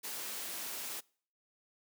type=noise; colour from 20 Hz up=white; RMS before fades=-41 dBFS; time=0.03-1.01 s; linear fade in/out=20 ms; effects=noise-tail reverb RT60 0.5 s tail -25 dB re dry + high-pass 200 Hz 12 dB/octave